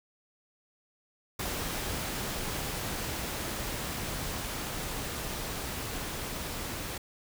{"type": "noise with level ramp", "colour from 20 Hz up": "pink", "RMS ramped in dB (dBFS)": [-34, -37], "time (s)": [1.39, 6.98], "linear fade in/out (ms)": 5, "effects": []}